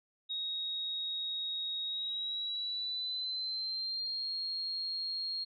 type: tone with pitch glide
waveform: sine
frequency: 3771 to 4257 Hz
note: A#7 to C8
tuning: +19 to +29 cents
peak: -34 dBFS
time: 0.29-5.45 s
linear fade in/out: 20 ms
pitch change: +210 cents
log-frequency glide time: 1.83-4.3 s
effects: none